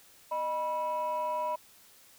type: tone pair together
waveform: sine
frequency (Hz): 615.5 / 977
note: D#5 / B5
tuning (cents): -19 / -19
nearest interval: minor sixth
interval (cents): 800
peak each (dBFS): -32 / -29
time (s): 0.31-1.56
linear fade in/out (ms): 10
effects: tanh soft clip ceiling -26 dBFS + white hiss -58 dBFS RMS until 2.18 s